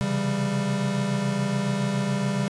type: tone cluster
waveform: square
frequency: 131.7 / 138.8 / 167.7 / 197.3 Hz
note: C3 / C#3 / E3 / G3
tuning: +12 / +3 / +30 / +11 cents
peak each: -34 / -29 / -35 / -26 dBFS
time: 0.01-2.48 s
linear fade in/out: 0 ms
effects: resampled to 22050 Hz